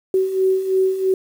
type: beating tone pair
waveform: sine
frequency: 376.6 / 379.6 Hz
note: F#4 / F#4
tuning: +31 / +44 cents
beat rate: 3 Hz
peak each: -22 / -16 dBFS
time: 0.14-1.14 s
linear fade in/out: 2 ms
effects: 7-bit